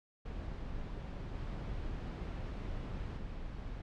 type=noise with level steps; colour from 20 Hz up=brown; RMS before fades=-42 / -40 / -43 dBFS; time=0.25-3.82 s; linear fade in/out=10 ms; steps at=1.34 / 3.17 s; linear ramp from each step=10 ms; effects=low-pass 4000 Hz 12 dB/octave